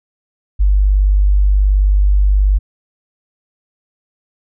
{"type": "tone", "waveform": "sine", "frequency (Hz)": 49.35, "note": "G1", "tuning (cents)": 12, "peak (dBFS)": -8, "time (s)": [0.59, 2.59], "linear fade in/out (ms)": 20, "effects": []}